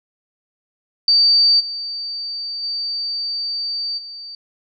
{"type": "tone with level steps", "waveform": "sine", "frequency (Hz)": 4620, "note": "D8", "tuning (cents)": -29, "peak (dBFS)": [-10, -24, -21, -31], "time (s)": [1.08, 4.35], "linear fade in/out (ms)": 2, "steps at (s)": [1.59, 2.62, 3.97], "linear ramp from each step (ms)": 20, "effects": []}